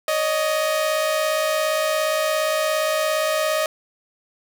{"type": "tone pair together", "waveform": "sawtooth", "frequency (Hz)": [565, 622.3], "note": ["C#5", "D#5"], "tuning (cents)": [33, 0], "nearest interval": "major second", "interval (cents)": 167, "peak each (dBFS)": [-23, -16], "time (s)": [0.08, 3.66], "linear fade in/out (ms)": 2, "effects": []}